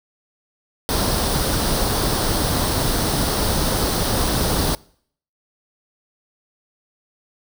pink noise with comb filter, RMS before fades -20 dBFS, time 0.89-4.75 s, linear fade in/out 0 ms, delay 0.21 ms, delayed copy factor +0.55, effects noise-tail reverb RT60 0.6 s tail -24 dB re dry

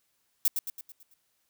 violet noise with echo, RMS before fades -23 dBFS, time 0.45-0.48 s, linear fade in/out 2 ms, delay 110 ms, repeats 6, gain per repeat -6 dB, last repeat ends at 1.14 s, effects white hiss -74 dBFS RMS until 1.49 s

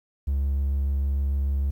triangle tone with vibrato, 69.3 Hz, C#2, in tune, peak -19 dBFS, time 0.27-1.71 s, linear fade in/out 10 ms, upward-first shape triangle, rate 6.7 Hz, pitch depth 13 cents each way, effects tanh soft clip ceiling -15 dBFS + 10-bit

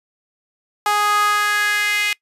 sawtooth tone with high-pass filter sweep, 415.3 Hz, G#4, in tune, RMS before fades -18 dBFS, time 0.86-2.13 s, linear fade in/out 2 ms, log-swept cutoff 970 to 2300 Hz, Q 4, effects noise-tail reverb RT60 0.1 s tail -23 dB re dry + resampled to 32000 Hz

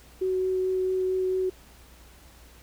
sine tone with vibrato, 373.2 Hz, F#4, 15 cents sharp, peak -23 dBFS, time 0.21-1.5 s, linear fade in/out 10 ms, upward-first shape triangle, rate 4.5 Hz, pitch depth 9 cents each way, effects added 60 Hz sine -52 dBFS peak until 2.62 s + pink hiss -54 dBFS RMS until 2.62 s

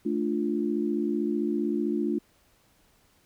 sine chord, D minor, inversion second, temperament equal, 220 / 293.7 / 349.2 Hz, A3 / D4 / F4, 0 / 0 / 0 cents, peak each -29 dBFS, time 0.05-2.19 s, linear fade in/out 10 ms, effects pink hiss -64 dBFS RMS until 3.25 s

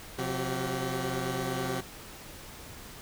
15% pulse tone cluster, 130.6 / 179.8 / 382.6 Hz, C3 / F#3 / G4, -3 / -49 / -42 cents, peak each -27 / -30 / -29 dBFS, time 0.18-1.81 s, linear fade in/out 10 ms, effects pink hiss -46 dBFS RMS until 3.01 s

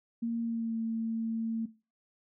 sine tone with pitch glide, 231.5 to 225.8 Hz, A#3 to A3, -12 to +45 cents, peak -29 dBFS, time 0.22-1.66 s, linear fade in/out 10 ms, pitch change -43 cents, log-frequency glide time 0.42-0.78 s, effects noise-tail reverb RT60 0.3 s tail -17 dB re dry

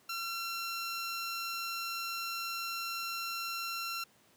15% pulse tone, 1361 Hz, F6, 45 cents flat, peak -29 dBFS, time 0.09-4.04 s, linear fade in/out 5 ms, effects pink hiss -65 dBFS RMS until 4.36 s + high-pass 150 Hz 12 dB/octave

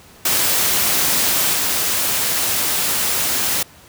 white noise with level steps, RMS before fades -17 / -19 dBFS, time 0.25-3.63 s, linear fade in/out 5 ms, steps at 1.53 s, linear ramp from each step 5 ms, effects pink hiss -45 dBFS RMS until 3.88 s + high-pass 60 Hz 12 dB/octave

